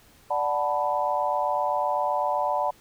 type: chord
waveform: sine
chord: B minor seventh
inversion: first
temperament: equal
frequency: 587.3 / 740 / 880 / 987.8 Hz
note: D5 / F#5 / A5 / B5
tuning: 0 / 0 / 0 / 0 cents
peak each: -28 dBFS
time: 0.3-2.71 s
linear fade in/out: 10 ms
effects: pink hiss -56 dBFS RMS until 2.8 s